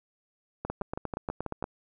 two click trains, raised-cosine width 1 ms, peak -19 / -18 dBFS, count 7 / 9, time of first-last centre 0.65-1.626 / 0.7-1.641 s, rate 6.15 / 8.5 Hz, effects none

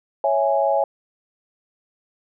sine chord, C# minor, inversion none, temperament equal, 554.4 / 659.3 / 830.6 Hz, C#5 / E5 / G#5, 0 / 0 / 0 cents, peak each -20 / -21 / -21 dBFS, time 0.24-0.84 s, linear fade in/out 2 ms, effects none

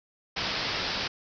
white low-pass noise, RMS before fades -31 dBFS, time 0.36-1.08 s, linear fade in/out 10 ms, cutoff 5400 Hz, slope 96 dB/octave, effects none

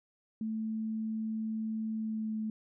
sine tone with pitch glide, 220 to 217.6 Hz, A3 to A3, 0 to -19 cents, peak -32 dBFS, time 0.41-2.5 s, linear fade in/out 2 ms, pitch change -19 cents, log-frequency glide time 1.94-2.38 s, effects none

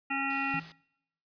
harmonic tone, 273.8 Hz, C#4, 21 cents flat, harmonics 1 / 3 / 5 / 7 / 9 / 10, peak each -36 / -36 / -36 / -36 / -36 / -36 dBFS, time 0.1-0.6 s, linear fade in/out 10 ms
white noise, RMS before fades -48 dBFS, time 0.3-0.72 s, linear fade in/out 2 ms
sine tone with exponential decay, 163.6 Hz, E3, 13 cents flat, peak -33 dBFS, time 0.54-0.81 s, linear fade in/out 0 ms, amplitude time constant 57 ms
effects noise-tail reverb RT60 0.8 s tail -24 dB re dry + resampled to 11025 Hz

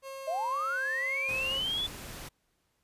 30% pulse tone with vibrato, 534 Hz, C5, 35 cents sharp, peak -37 dBFS, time 0.02-1.62 s, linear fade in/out 50 ms, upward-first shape square, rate 2 Hz, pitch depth 17 cents each way
sine linear sweep, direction up, 602 to 3500 Hz, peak -29 dBFS, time 0.27-1.87 s, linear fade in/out 10 ms
pink noise, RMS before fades -43 dBFS, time 1.28-2.29 s, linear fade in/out 10 ms
effects pink hiss -75 dBFS RMS until 2.83 s + resampled to 32000 Hz

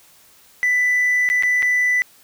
triangle tone with dropouts, 1987 Hz, B6, 10 cents sharp, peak -12 dBFS, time 0.63-2.02 s, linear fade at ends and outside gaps 0 ms, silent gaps 1.29-1.3 / 1.425-1.434 / 1.623-1.628 s, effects tanh soft clip ceiling -10 dBFS + white hiss -51 dBFS RMS until 2.23 s

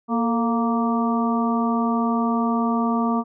harmonic tone with a mistuned harmonic, 233.1 Hz, A#3, in tune, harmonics 1 / 2 / 3 / 4 / 5, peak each -20 / -30 / -28 / -29 / -27 dBFS, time 0.08-3.24 s, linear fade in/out 50 ms, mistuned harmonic 2, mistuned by -77 cents, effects none

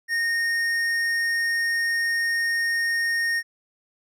sine tone with tanh clipping, 1847 Hz, A#6, 16 cents flat, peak -23 dBFS, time 0.08-3.43 s, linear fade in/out 50 ms, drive 12 dB, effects none

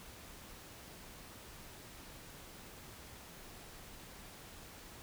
silence, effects pink hiss -53 dBFS RMS until 5.02 s

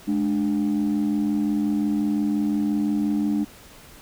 sine tone pair together, 210.9 / 296.6 Hz, G#3 / D4, +27 / +17 cents, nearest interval tritone, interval 590 cents, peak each -21 dBFS, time 0.07-3.45 s, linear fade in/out 20 ms, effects tanh soft clip ceiling -16 dBFS + pink hiss -47 dBFS RMS until 4.01 s

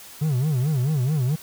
triangle tone with vibrato, 139.2 Hz, C#3, 8 cents sharp, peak -17 dBFS, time 0.21-1.36 s, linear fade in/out 10 ms, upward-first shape sine, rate 4.6 Hz, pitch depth 230 cents each way, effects white hiss -43 dBFS RMS until 1.42 s

